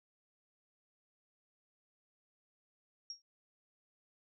sine tone with exponential decay, 5588 Hz, F8, in tune, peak -38 dBFS, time 3.1-3.22 s, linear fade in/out 2 ms, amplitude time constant 26 ms, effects none

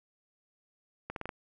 accelerating click train, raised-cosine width 0.5 ms, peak -22 dBFS, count 5, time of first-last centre 1.1-1.292 s, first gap 62 ms, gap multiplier 0.83, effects none

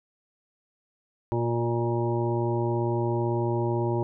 harmonic tone with a mistuned harmonic, 118 Hz, A#2, 22 cents sharp, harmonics 1 / 2 / 3 / 4 / 5 / 7 / 8, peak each -27 / -35 / -27 / -40 / -35 / -36 / -35 dBFS, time 1.32-4.03 s, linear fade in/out 0 ms, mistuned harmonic 4, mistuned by -17 cents, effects none

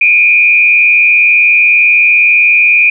sine tone with frequency modulation, 2425 Hz, D#7, 45 cents flat, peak -4 dBFS, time 0.01-2.9 s, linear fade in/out 5 ms, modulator 104 Hz, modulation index 0.8, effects none

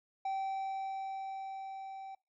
triangle tone with level ramp, 774 Hz, G5, 22 cents flat, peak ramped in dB -30 to -41 dBFS, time 0.25-2.15 s, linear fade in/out 5 ms, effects noise-tail reverb RT60 0.3 s tail -26 dB re dry + MP3 32 kbps

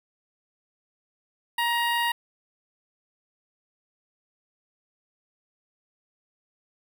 15% pulse tone with notch filter, 944 Hz, A#5, 22 cents sharp, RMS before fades -25 dBFS, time 1.58-2.12 s, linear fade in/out 5 ms, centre 6700 Hz, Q 0.55, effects none

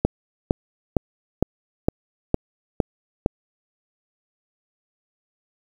click train, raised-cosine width 2 ms, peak -3 dBFS, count 8, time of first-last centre 0.05-3.261 s, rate 2.18 Hz, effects 7-bit

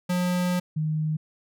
square / sine tone pair in turn, 179.2 / 155.12 Hz, F3 / D#3, +45 / -5 cents, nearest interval major second, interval 250 cents, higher first, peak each -23 / -23 dBFS, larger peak neither, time 0.09-0.6 / 0.76-1.17 s, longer first, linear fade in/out 10 ms, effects none

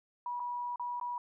sine tone with dropouts, 971 Hz, B5, 30 cents flat, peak -34 dBFS, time 0.26-1.18 s, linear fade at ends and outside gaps 2 ms, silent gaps 0.397-0.401 / 0.759-0.796 / 0.999-1.012 s, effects none

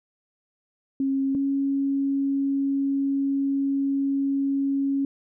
sine tone pair in turn, 270.9 / 275.8 Hz, C#4 / C#4, -40 / -9 cents, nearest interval unison, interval 31 cents, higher second, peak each -21 dBFS, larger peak neither, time 1-1.35 / 1.35-5.05 s, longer second, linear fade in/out 2 ms, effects none

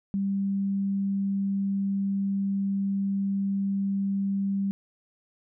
sine tone, 196.9 Hz, G3, 8 cents sharp, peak -24 dBFS, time 0.14-4.71 s, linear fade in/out 0 ms, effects none

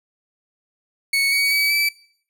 30% pulse tone with pitch steps, 2217 / 2248 / 2279 / 2311 Hz, C#7 / C#7 / C#7 / D7, 0 / +24 / +47 / -28 cents, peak -14 dBFS, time 1.13-1.89 s, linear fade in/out 5 ms, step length 190 ms, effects noise-tail reverb RT60 0.6 s tail -22 dB re dry

